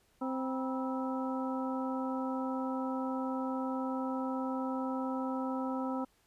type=harmonic tone with a mistuned harmonic; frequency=261.6 Hz; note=C4; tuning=in tune; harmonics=1 / 2 / 3 / 4 / 5; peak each=-34 / -40 / -42 / -42 / -43 dBFS; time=0.21-6.05 s; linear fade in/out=10 ms; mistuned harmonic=4; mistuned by=-130 cents; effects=pink hiss -70 dBFS RMS until 6.26 s + resampled to 32000 Hz

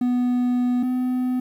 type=tone pair in turn; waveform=triangle; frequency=246.9 / 252.4 Hz; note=B3 / B3; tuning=0 / +38 cents; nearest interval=unison; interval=38 cents; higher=second; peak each=-16 / -18 dBFS; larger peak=first; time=0.01-0.83 / 0.83-1.4 s; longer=first; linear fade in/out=5 ms; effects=9-bit

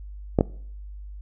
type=clicks; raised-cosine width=2 ms; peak=-4 dBFS; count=2; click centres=0.388 / 0.409 s; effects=noise-tail reverb RT60 0.6 s tail -22 dB re dry + added 50 Hz sine -36 dBFS peak until 1.21 s

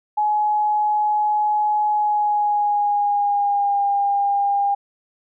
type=tone with pitch glide; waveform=sine; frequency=843 to 804.5 Hz; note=G#5 to G5; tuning=+26 to +45 cents; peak=-16 dBFS; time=0.17-4.75 s; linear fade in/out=10 ms; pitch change=-81 cents; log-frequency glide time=1.88-3.83 s; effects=none

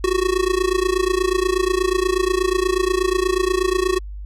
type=tone with amplitude modulation; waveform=square; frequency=370 Hz; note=F#4; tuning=in tune; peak=-14 dBFS; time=0.04-3.99 s; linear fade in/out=2 ms; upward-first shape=sine; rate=28.3 Hz; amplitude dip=90%; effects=added 50 Hz sine -29 dBFS peak until 4.25 s + low-pass 10000 Hz 12 dB/octave

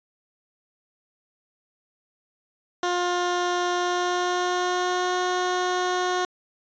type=tone with pitch glide; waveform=15% pulse; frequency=355 to 362.5 Hz; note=F4 to F#4; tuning=+28 to -35 cents; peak=-16 dBFS; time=2.83-6.25 s; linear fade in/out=2 ms; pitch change=+37 cents; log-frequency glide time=3.74-5.17 s; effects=resampled to 16000 Hz

